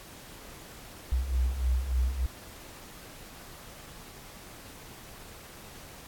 sine beating tone pair, 60.6 / 64 Hz, B1 / C2, -32 / -38 cents, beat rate 3.4 Hz, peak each -31 / -26 dBFS, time 1.12-2.26 s, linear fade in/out 0 ms, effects pink hiss -48 dBFS RMS until 6.07 s + AAC 64 kbps

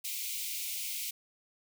white high-pass noise, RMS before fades -37 dBFS, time 0.04-1.11 s, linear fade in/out 10 ms, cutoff 2100 Hz, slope 96 dB/octave, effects none

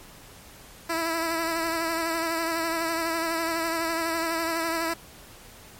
10% pulse tone with vibrato, 329.6 Hz, E4, in tune, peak -17 dBFS, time 0.89-4.94 s, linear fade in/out 10 ms, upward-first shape triangle, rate 12 Hz, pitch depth 41 cents each way, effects pink hiss -48 dBFS RMS until 5.79 s + MP3 64 kbps

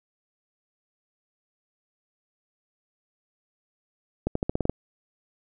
accelerating click train, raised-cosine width 2 ms, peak -11 dBFS, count 8, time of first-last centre 4.27-4.696 s, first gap 84 ms, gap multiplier 0.89, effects none

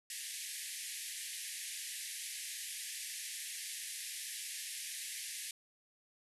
white band-pass noise, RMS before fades -44 dBFS, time 0.1-5.51 s, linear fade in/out 2 ms, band 1700 to 12000 Hz, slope 96 dB/octave, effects none

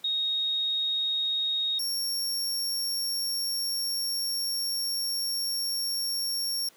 sine / sawtooth tone pair in turn, 3743 / 5516 Hz, A#7 / F8, +6 / -22 cents, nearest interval perfect fifth, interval 672 cents, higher second, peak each -25 dBFS, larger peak neither, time 0.04-1.79 / 1.79-6.69 s, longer second, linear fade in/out 5 ms, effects pink hiss -57 dBFS RMS until 6.76 s + high-pass 300 Hz 12 dB/octave

